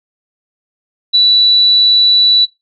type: tone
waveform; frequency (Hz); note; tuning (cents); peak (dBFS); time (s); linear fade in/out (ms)
sine; 3951; B7; 0; -5; 1.13-2.46; 20
effects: noise-tail reverb RT60 0.2 s tail -18 dB re dry